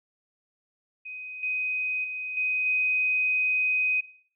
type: tone with level steps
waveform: sine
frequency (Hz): 2509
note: D#7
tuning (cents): +14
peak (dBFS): -36 / -26 / -31 / -24 / -22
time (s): 1.05-4.01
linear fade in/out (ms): 10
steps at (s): 1.43 / 2.04 / 2.37 / 2.66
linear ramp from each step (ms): 2
effects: noise-tail reverb RT60 0.5 s tail -17 dB re dry